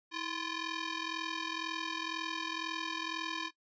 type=ring-modulated tone; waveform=10% pulse; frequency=690 Hz; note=F5; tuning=21 cents flat; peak=-24 dBFS; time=0.11-3.51 s; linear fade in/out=50 ms; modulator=366 Hz; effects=noise-tail reverb RT60 0.1 s tail -18 dB re dry + resampled to 16000 Hz